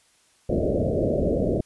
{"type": "low-pass noise", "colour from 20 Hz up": "white", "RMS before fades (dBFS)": -23, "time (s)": [0.49, 1.61], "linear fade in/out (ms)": 5, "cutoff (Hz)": 640, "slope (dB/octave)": 96, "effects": ["white hiss -61 dBFS RMS until 1.65 s", "resampled to 24000 Hz"]}